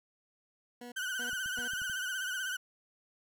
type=tone bursts; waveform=20% pulse; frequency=242.9 Hz; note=B3; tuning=29 cents flat; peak=-39 dBFS; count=3; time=0.81-1.68 s; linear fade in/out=5 ms; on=110 ms; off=270 ms
type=tone with vibrato; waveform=35% pulse; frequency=1506 Hz; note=F#6; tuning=30 cents sharp; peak=-32 dBFS; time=0.96-2.57 s; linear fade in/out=10 ms; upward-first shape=sine; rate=16 Hz; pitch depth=69 cents each way
type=clicks; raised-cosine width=5 ms; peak=-40 dBFS; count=6; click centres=1.332 / 1.46 / 1.587 / 1.735 / 1.818 / 1.898 s
effects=none